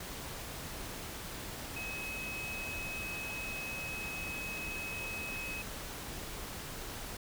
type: tone in noise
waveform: sine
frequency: 2555 Hz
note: D#7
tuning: 45 cents sharp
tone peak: -39 dBFS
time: 1.76-5.62 s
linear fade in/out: 5 ms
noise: pink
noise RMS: -43 dBFS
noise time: 0-7.17 s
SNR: +1 dB
effects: none